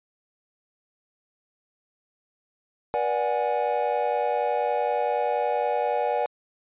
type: chord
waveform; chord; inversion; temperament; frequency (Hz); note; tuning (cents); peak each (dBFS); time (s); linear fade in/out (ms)
triangle; G# half-diminished seventh; first; equal with one note detuned; 483.2 / 587.3 / 740 / 830.6; B4 / D5 / F#5 / G#5; -38 / 0 / 0 / 0; -26; 2.94-6.26; 0
effects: resampled to 8000 Hz